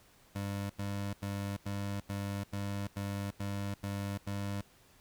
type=tone bursts; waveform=25% pulse; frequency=100 Hz; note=G2; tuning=35 cents sharp; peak=-31 dBFS; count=10; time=0.35-4.615 s; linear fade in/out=10 ms; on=350 ms; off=85 ms; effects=pink hiss -63 dBFS RMS until 5 s